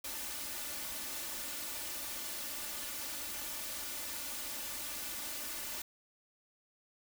white noise with comb filter, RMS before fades -41 dBFS, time 0.04-5.82 s, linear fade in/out 5 ms, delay 3.4 ms, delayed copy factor +0.7, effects none

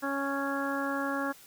harmonic tone, 277.2 Hz, C#4, in tune, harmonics 1 / 2 / 3 / 4 / 5 / 6, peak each -33 / -36 / -39 / -37 / -37 / -37 dBFS, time 0.02-1.33 s, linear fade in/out 20 ms, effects white hiss -54 dBFS RMS until 1.46 s

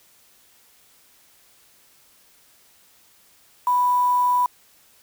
sine tone with quantisation, 987.8 Hz, B5, in tune, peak -16 dBFS, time 3.67-4.46 s, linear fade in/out 2 ms, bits 6, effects white hiss -56 dBFS RMS until 5.02 s

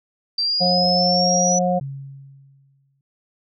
sine exponential sweep, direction up, 4670 to 5950 Hz, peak -18 dBFS, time 0.38-1.59 s, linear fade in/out 5 ms
harmonic tone, 179.8 Hz, F#3, 49 cents flat, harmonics 1 / 3 / 4, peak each -21 / -21 / -21 dBFS, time 0.6-1.8 s, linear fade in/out 20 ms
sine tone with exponential decay, 137.4 Hz, C#3, 15 cents flat, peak -25 dBFS, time 1.81-3.01 s, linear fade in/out 2 ms, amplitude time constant 260 ms
effects none

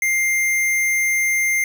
square tone, 2100 Hz, C7, 6 cents sharp, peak -17 dBFS, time 0.02-1.64 s, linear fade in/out 2 ms, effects none

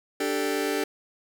sawtooth chord, D suspended fourth, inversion none, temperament just, 293.7 / 391.6 / 440.5 Hz, D4 / G4 / A4, 0 / -2 / +2 cents, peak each -25 dBFS, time 0.2-0.84 s, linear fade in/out 5 ms, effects none

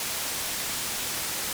white low-pass noise, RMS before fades -31 dBFS, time 0-1.53 s, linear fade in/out 2 ms, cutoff 12000 Hz, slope 12 dB/octave, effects none

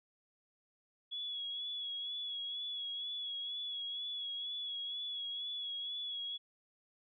sine tone with vibrato, 3368 Hz, G#7, 24 cents sharp, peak -38 dBFS, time 1.11-6.38 s, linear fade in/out 20 ms, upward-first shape sine, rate 2.1 Hz, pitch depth 35 cents each way, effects none

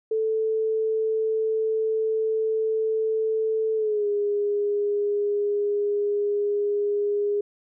sine tone with pitch glide, 440 to 410.5 Hz, A4 to G#4, 0 to -20 cents, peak -21 dBFS, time 0.11-7.41 s, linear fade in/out 5 ms, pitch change -120 cents, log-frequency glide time 3.75-4.07 s, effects none

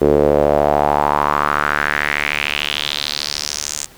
sawtooth tone with band-pass filter sweep, 73.42 Hz, D2, in tune, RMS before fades -17 dBFS, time 0.01-3.86 s, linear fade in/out 10 ms, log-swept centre 410 to 7300 Hz, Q 3.6, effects pink hiss -44 dBFS RMS until 3.97 s

